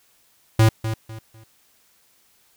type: tone with echo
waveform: square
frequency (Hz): 111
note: A2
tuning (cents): +16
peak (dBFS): -12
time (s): 0.59-0.69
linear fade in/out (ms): 5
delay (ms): 250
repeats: 3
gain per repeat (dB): -11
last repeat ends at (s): 1.44
effects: white hiss -60 dBFS RMS until 2.56 s